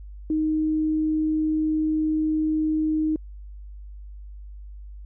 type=tone; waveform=sine; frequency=311.1 Hz; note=D#4; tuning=in tune; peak=-20 dBFS; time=0.3-3.16 s; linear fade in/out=2 ms; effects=added 50 Hz sine -37 dBFS peak until 5.05 s